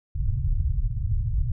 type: low-pass noise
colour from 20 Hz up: pink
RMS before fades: -24 dBFS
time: 0.15-1.52 s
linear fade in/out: 5 ms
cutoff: 130 Hz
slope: 48 dB/octave
effects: none

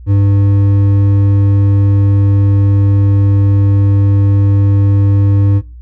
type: tone with hard clipping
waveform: triangle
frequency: 99.8 Hz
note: G2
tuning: 32 cents sharp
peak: -8 dBFS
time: 0.06-5.62 s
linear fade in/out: 50 ms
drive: 11 dB
effects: noise-tail reverb RT60 0.3 s tail -22 dB re dry + added 60 Hz sine -29 dBFS peak until 5.81 s

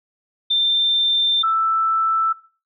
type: tone pair in turn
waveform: sine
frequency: 3579 / 1322.9 Hz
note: A7 / E6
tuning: +29 / +6 cents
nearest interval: octave + perfect fourth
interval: 1723 cents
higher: first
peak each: -15 dBFS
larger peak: neither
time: 0.5-1.43 / 1.43-2.33 s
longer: first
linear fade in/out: 10 ms
effects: noise-tail reverb RT60 0.4 s tail -20 dB re dry

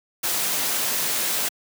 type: noise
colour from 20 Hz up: white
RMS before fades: -24 dBFS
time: 0.23-1.49 s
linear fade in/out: 10 ms
effects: high-pass 150 Hz 12 dB/octave

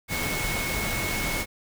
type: tone in noise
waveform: sine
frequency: 2193 Hz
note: C#7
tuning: 19 cents flat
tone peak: -31 dBFS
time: 0.08-1.46 s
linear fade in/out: 50 ms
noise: pink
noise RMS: -29 dBFS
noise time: 0.08-1.46 s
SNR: -5 dB
effects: none

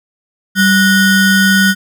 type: ring-modulated tone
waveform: square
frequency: 830.6 Hz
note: G#5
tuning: in tune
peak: -5 dBFS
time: 0.55-1.75 s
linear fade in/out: 50 ms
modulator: 637 Hz
effects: none

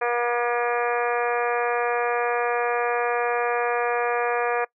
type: harmonic tone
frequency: 239.9 Hz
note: A#3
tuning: 50 cents sharp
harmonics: 2 / 3 / 4 / 5 / 6 / 7 / 8 / 9 / 10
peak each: -25 / -27 / -31 / -30 / -35 / -30 / -37 / -38 / -35 dBFS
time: 0.01-4.65 s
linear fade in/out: 10 ms
effects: noise-tail reverb RT60 0.1 s tail -23 dB re dry

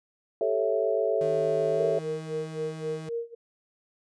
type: chord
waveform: sine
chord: A dominant seventh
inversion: third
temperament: equal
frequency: 392 / 440 / 554.4 / 659.3 Hz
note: G4 / A4 / C#5 / E5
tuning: 0 / 0 / 0 / 0 cents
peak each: -31 / -27 / -29 / -28 dBFS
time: 0.41-1.99 s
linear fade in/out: 2 ms
type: tone with pitch glide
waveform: 35% pulse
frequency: 155.56 to 159.29 Hz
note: D#3 to D#3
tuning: 0 to +41 cents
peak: -35 dBFS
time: 1.21-3.09 s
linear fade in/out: 2 ms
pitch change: +41 cents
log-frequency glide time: 1.66-1.86 s
type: tone with tremolo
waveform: sine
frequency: 466.2 Hz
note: A#4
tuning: in tune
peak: -27 dBFS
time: 1.78-3.35 s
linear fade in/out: 10 ms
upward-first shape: sine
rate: 3.8 Hz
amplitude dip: 95%
effects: resampled to 22050 Hz

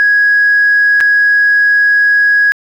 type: tone with dropouts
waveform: sine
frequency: 1661.2 Hz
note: G#6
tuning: in tune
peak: -5 dBFS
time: 0-2.52 s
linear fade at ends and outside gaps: 0 ms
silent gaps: 1.004-1.009 s
effects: tanh soft clip ceiling -2 dBFS + 7-bit

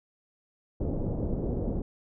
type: low-pass noise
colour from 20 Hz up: pink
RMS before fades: -30 dBFS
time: 0.8-1.82 s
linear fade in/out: 5 ms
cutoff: 540 Hz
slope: 24 dB/octave
effects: none

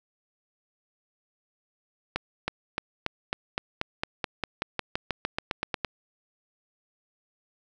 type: accelerating click train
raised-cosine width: 0.3 ms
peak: -11 dBFS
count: 20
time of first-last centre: 2.16-5.847 s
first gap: 320 ms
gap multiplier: 0.94
effects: none

